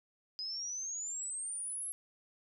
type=exponential sweep; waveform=sine; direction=up; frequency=4978 to 11175 Hz; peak=-37 dBFS; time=0.39-1.92 s; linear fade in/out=0 ms; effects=none